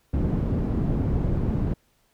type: low-pass noise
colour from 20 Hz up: white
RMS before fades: -24 dBFS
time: 0.13-1.74 s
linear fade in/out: 10 ms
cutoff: 180 Hz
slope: 12 dB/octave
effects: pink hiss -66 dBFS RMS until 2.13 s